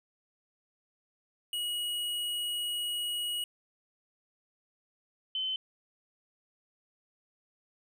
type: tone pair in turn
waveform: square / sine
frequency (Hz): 2905 / 3059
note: F#7 / G7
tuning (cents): -32 / -43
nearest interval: minor second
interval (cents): 89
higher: second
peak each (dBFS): -32 / -30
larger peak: second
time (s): 1.53-3.44 / 5.35-5.56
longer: first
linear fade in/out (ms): 2
effects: none